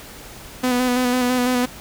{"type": "tone with vibrato", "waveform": "sawtooth", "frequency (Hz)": 249.5, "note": "B3", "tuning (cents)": 18, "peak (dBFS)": -13, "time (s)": [0.63, 1.66], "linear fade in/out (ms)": 10, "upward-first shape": "square", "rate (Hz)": 6, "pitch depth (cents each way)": 23, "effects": ["pink hiss -39 dBFS RMS until 1.8 s"]}